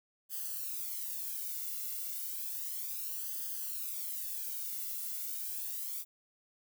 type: noise with flanger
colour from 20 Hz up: violet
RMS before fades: -39 dBFS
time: 0.29-6.05 s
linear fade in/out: 50 ms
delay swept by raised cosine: 0.63 to 1.46 ms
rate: 0.32 Hz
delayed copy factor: +1
effects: none

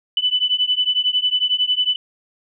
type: beating tone pair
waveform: sine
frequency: 2987 / 2998 Hz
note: F#7 / F#7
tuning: +16 / +22 cents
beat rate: 11 Hz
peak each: -19 dBFS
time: 0.17-1.96 s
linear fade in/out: 2 ms
effects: none

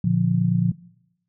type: chord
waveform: sine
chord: Bb major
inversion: none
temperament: just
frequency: 116.54 / 145.68 / 174.81 Hz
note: Bb2 / D3 / F3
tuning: 0 / -14 / +2 cents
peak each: -23 / -24 / -19 dBFS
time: 0.04-0.72 s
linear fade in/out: 5 ms
effects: noise-tail reverb RT60 0.9 s tail -22 dB re dry

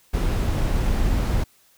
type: noise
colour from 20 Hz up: brown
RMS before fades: -21 dBFS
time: 0.13-1.44 s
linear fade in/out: 10 ms
effects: white hiss -58 dBFS RMS until 1.77 s

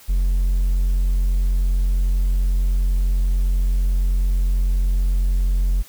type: tone with hard clipping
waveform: triangle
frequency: 44.6 Hz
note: F1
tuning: 37 cents sharp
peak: -16 dBFS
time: 0.08-5.83 s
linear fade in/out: 20 ms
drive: 5 dB
effects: white hiss -46 dBFS RMS until 5.88 s

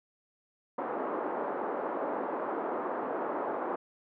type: band-pass noise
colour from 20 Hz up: pink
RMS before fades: -34 dBFS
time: 0.78-3.76 s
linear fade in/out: 5 ms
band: 310 to 1200 Hz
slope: 24 dB/octave
effects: none

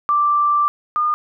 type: tone pair in turn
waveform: sine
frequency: 1175 / 1215.7 Hz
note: D6 / D#6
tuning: +1 / -41 cents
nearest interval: minor second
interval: 58 cents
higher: second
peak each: -13 / -15 dBFS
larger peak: first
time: 0.09-0.68 / 0.96-1.14 s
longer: first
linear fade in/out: 0 ms
effects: none

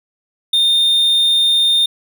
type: tone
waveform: triangle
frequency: 3638 Hz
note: A#7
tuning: 43 cents flat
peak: -9 dBFS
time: 0.53-1.86 s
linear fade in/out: 5 ms
effects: none

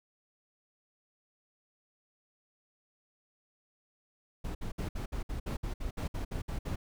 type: noise bursts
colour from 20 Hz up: brown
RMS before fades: -35 dBFS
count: 14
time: 4.44-6.76 s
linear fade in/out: 10 ms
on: 110 ms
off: 60 ms
effects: none

